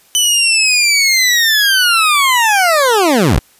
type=linear sweep; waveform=20% pulse; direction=down; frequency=3020 to 34.65 Hz; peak=-4 dBFS; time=0.15-3.39 s; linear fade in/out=0 ms; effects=white hiss -49 dBFS RMS until 3.59 s + resampled to 32000 Hz